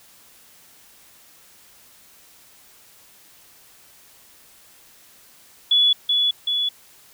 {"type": "tone with echo", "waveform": "sine", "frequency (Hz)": 3414, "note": "G#7", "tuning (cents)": 47, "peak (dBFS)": -13, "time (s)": [5.71, 5.93], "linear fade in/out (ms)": 5, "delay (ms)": 380, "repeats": 2, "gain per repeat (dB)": -3, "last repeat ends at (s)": 6.69, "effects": ["white hiss -51 dBFS RMS until 7.13 s"]}